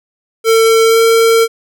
square tone with pitch glide, 450.5 to 454.9 Hz, A4 to A#4, +41 to -42 cents, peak -7 dBFS, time 0.44-1.48 s, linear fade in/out 50 ms, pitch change +17 cents, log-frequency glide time 0.87-1 s, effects none

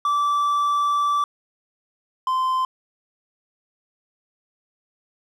triangle tone pair in turn, 1162 / 1035.2 Hz, D6 / C6, -19 / -19 cents, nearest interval major second, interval 200 cents, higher first, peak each -16 / -17 dBFS, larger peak first, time 0.05-1.24 / 2.27-2.65 s, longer first, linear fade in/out 2 ms, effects none

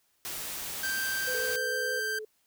white noise, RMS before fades -37 dBFS, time 0.25-1.56 s, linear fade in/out 0 ms
45% pulse tone, 1568 Hz, G6, in tune, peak -30 dBFS, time 0.83-2.19 s, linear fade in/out 5 ms
sine tone with vibrato, 501 Hz, B4, 25 cents sharp, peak -34 dBFS, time 1.27-2 s, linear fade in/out 10 ms, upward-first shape sine, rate 6.6 Hz, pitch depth 19 cents each way
sine tone with pitch glide, 440 to 431.4 Hz, A4 to A4, 0 to -34 cents, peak -37 dBFS, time 1.34-2.25 s, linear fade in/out 5 ms, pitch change -34 cents, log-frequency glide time 1.52-1.77 s
effects white hiss -71 dBFS RMS until 2.46 s

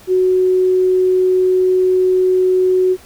sine tone, 370 Hz, F#4, in tune, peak -10 dBFS, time 0.07-2.97 s, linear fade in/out 50 ms, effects pink hiss -43 dBFS RMS until 3.05 s

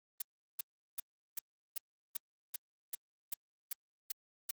blue noise bursts, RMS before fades -37 dBFS, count 12, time 0.2-4.51 s, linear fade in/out 5 ms, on 20 ms, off 370 ms, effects Opus 32 kbps

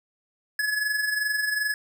square tone with amplitude modulation, 1700 Hz, G#6, 40 cents sharp, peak -22 dBFS, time 0.59-1.74 s, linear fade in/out 2 ms, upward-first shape sine, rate 22.6 Hz, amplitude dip 55%, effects none

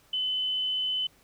sine tone, 3025 Hz, F#7, 38 cents sharp, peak -26 dBFS, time 0.13-1.07 s, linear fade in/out 5 ms, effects pink hiss -61 dBFS RMS until 1.23 s

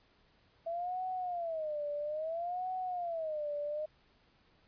sine tone with vibrato, 659.3 Hz, E5, in tune, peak -34 dBFS, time 0.66-3.86 s, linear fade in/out 10 ms, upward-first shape sine, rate 0.6 Hz, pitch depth 210 cents each way, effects pink hiss -68 dBFS RMS until 4.67 s + resampled to 11025 Hz

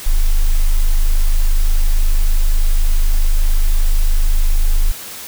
sine tone, 25.85 Hz, G#0, 7 cents flat, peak -6 dBFS, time 0.06-4.92 s, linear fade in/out 10 ms, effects tanh soft clip ceiling -7 dBFS + white hiss -31 dBFS RMS until 5.27 s

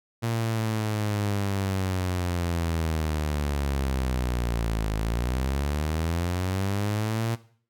sawtooth linear two-way sweep, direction down then up, 116.4 to 52.5 to 116.4 Hz, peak -21 dBFS, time 0.22-7.36 s, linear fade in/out 20 ms, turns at 4.94 s, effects noise-tail reverb RT60 0.5 s tail -17 dB re dry

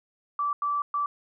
sine tone bursts at uneven times, 1161 Hz, D6, 20 cents flat, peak -24 dBFS, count 3, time 0.39-0.53 / 0.62-0.82 / 0.94-1.06 s, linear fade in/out 2 ms, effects none

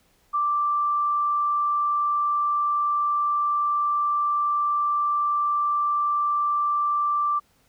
sine tone, 1174.7 Hz, D6, in tune, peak -20 dBFS, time 0.33-7.4 s, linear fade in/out 20 ms, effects pink hiss -63 dBFS RMS until 7.68 s

